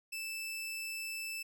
sawtooth tone, 2639 Hz, E7, 1 cent sharp, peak -35 dBFS, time 0.12-1.43 s, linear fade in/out 10 ms, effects none

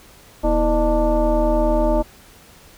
sine tone with frequency modulation, 323.1 Hz, E4, 35 cents flat, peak -14 dBFS, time 0.43-2.03 s, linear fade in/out 20 ms, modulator 283 Hz, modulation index 1.7, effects pink hiss -47 dBFS RMS until 2.77 s

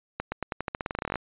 accelerating click train, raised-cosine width 0.5 ms, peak -14 dBFS, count 19, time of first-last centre 0.2-1.157 s, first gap 120 ms, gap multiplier 0.89, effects resampled to 8000 Hz

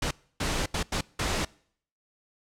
pink noise bursts at uneven times, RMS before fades -28 dBFS, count 5, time 0.02-0.11 / 0.4-0.66 / 0.74-0.83 / 0.92-1.01 / 1.19-1.45 s, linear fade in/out 5 ms, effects noise-tail reverb RT60 0.6 s tail -24 dB re dry + low-pass 8000 Hz 12 dB/octave

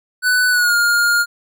square tone with pitch glide, 1494 to 1415.9 Hz, F#6 to F6, +16 to +23 cents, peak -13 dBFS, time 0.22-1.26 s, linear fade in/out 50 ms, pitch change -93 cents, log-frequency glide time 0.5-0.75 s, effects none

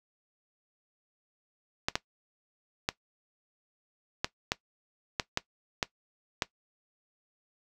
clicks, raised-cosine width 0.2 ms, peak -9 dBFS, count 9, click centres 1.885 / 1.955 / 2.889 / 4.245 / 4.519 / 5.198 / 5.374 / 5.828 / 6.422 s, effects noise-tail reverb RT60 0.1 s tail -18 dB re dry

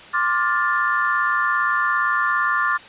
sine chord, D minor seventh, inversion third, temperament just, 1057.2 / 1174.7 / 1409.6 / 1762 Hz, C6 / D6 / F6 / A6, +18 / 0 / +16 / +2 cents, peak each -25 / -22 / -23 / -22 dBFS, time 0.13-2.78 s, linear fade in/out 20 ms, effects white hiss -41 dBFS RMS until 2.88 s + resampled to 8000 Hz

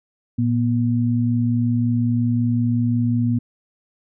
sine tone pair together, 115.4 / 240.9 Hz, A#2 / B3, -17 / -43 cents, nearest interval octave + minor second, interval 1274 cents, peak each -19 dBFS, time 0.38-3.39 s, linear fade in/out 10 ms, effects none

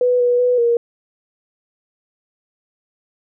sine tone with pitch steps, 494.9 / 487.6 / 494.4 / 471 Hz, B4 / B4 / B4 / A#4, +4 / -22 / +2 / +18 cents, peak -12 dBFS, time 0.01-0.77 s, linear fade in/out 2 ms, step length 190 ms, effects none

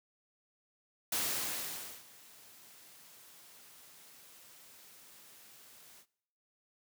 white noise with ADSR envelope, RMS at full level -33 dBFS, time 1.12-6.06 s, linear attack 5 ms, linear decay 900 ms, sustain -24 dB, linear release 66 ms, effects noise-tail reverb RT60 0.8 s tail -23 dB re dry + high-pass 100 Hz 12 dB/octave

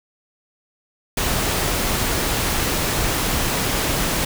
pink noise, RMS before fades -21 dBFS, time 1.17-4.25 s, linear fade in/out 5 ms, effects none

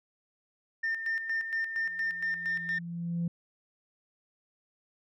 sine tone with tremolo, 1807 Hz, A6, 46 cents sharp, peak -26 dBFS, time 0.83-2.79 s, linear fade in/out 10 ms, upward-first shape square, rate 4.3 Hz, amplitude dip 60%
sine tone with exponential growth, 170.5 Hz, F3, 41 cents flat, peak -25 dBFS, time 1.76-3.28 s, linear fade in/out 5 ms, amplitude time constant 330 ms
effects tanh soft clip ceiling -25 dBFS

